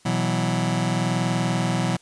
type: chord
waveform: sawtooth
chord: B suspended fourth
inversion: none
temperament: just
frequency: 123.47 / 164.63 / 185.21 Hz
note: B2 / E3 / F#3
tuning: 0 / -2 / +2 cents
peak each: -21 dBFS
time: 0.05-1.97 s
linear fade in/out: 10 ms
effects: white hiss -56 dBFS RMS until 2.01 s + resampled to 22050 Hz